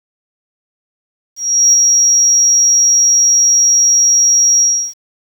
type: tone with ADSR envelope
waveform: sine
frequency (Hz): 5660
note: F8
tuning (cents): +22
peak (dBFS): -3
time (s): 1.36-4.94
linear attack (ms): 370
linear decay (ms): 15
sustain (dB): -3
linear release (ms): 330
effects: tanh soft clip ceiling -2 dBFS + 7-bit